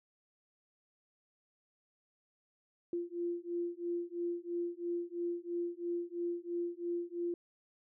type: beating tone pair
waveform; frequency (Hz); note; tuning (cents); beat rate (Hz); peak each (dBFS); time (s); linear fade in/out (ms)
sine; 344.6 / 347.6; F4 / F4; -23 / -8; 3; -38 / -38; 2.93-7.34; 2
effects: none